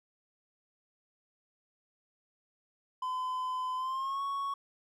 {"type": "tone with pitch glide", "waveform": "triangle", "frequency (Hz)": [1018, 1110.1], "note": ["C6", "C#6"], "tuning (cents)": [-48, 2], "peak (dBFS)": -30, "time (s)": [3.02, 4.54], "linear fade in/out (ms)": 5, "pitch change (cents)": 150, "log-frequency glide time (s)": [3.76, 4.22], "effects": []}